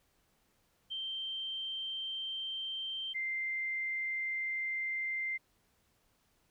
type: tone pair in turn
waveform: sine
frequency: 3136 / 2089 Hz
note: G7 / C7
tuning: 0 / -3 cents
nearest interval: perfect fifth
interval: 703 cents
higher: first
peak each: -36 / -33 dBFS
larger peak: second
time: 0.9-3.14 / 3.14-5.38 s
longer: neither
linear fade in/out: 20 ms
effects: pink hiss -73 dBFS RMS until 6.5 s